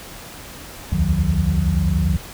sine tone cluster, 64.7 / 75.4 / 85.7 / 155.1 / 182 Hz, C2 / D2 / F2 / D#3 / F#3, -19 / +46 / -32 / -5 / -28 cents, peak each -22 dBFS, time 0.92-2.17 s, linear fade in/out 5 ms, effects pink hiss -37 dBFS RMS until 2.33 s

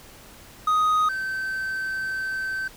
triangle tone pair in turn, 1249 / 1544.8 Hz, D#6 / G6, +6 / -26 cents, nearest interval major third, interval 368 cents, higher second, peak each -16 / -24 dBFS, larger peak first, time 0.67-1.09 / 1.09-2.68 s, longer second, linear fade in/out 5 ms, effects pink hiss -47 dBFS RMS until 2.76 s

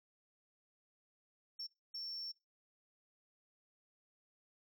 sine tone bursts at uneven times, 5440 Hz, F8, 46 cents flat, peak -39 dBFS, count 2, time 1.59-1.67 / 1.94-2.32 s, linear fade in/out 10 ms, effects noise-tail reverb RT60 0.2 s tail -21 dB re dry + tanh soft clip ceiling -40 dBFS

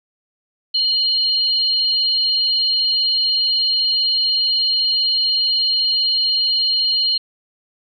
sine tone pair together, 2972 / 4203 Hz, F#7 / C8, +7 / +7 cents, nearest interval tritone, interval 600 cents, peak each -24 / -15 dBFS, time 0.74-7.18 s, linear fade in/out 10 ms, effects none

